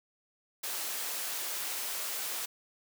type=high-pass noise; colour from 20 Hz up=white; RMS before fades=-36 dBFS; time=0.63-2.46 s; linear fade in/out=10 ms; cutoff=400 Hz; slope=12 dB/octave; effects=none